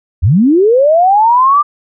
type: linear sweep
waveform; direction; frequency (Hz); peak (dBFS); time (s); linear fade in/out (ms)
sine; up; 69.3 to 1200; -5; 0.22-1.63; 20
effects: none